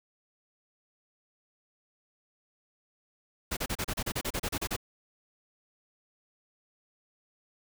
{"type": "noise bursts", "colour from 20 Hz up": "pink", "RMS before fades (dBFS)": -32, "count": 14, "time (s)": [3.51, 4.765], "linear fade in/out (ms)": 10, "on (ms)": 59, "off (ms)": 33, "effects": []}